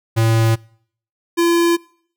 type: tone pair in turn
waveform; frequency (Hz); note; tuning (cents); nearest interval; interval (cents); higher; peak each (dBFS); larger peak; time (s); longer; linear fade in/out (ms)
square; 112.9 / 340.4; A2 / F4; +45 / -44; octave + perfect fifth; 1911; second; -13; neither; 0.16-0.56 / 1.37-1.77; neither; 20
effects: noise-tail reverb RT60 0.6 s tail -25 dB re dry